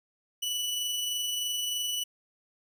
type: tone with amplitude modulation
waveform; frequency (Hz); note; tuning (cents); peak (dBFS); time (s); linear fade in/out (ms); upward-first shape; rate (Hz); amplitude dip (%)
sawtooth; 2960; F#7; 0; -25; 0.42-2.04; 10; sine; 23.2; 25
effects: none